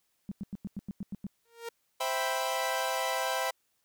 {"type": "tone bursts", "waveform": "sine", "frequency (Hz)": 198.8, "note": "G3", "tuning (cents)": 25, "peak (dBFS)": -33, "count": 9, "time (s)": [0.29, 1.267], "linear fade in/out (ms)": 0, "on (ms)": 25, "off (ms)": 94}
{"type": "tone with exponential growth", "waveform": "sawtooth", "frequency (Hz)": 465, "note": "A#4", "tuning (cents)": -4, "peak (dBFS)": -30, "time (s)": [1.45, 1.69], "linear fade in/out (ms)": 5, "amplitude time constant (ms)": 52}
{"type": "chord", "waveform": "sawtooth", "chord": "C major seventh", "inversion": "none", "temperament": "equal", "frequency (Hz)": [523.3, 659.3, 784, 987.8], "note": ["C5", "E5", "G5", "B5"], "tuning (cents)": [0, 0, 0, 0], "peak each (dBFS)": -31, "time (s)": [2, 3.51], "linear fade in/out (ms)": 10}
{"effects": ["white hiss -75 dBFS RMS until 3.84 s"]}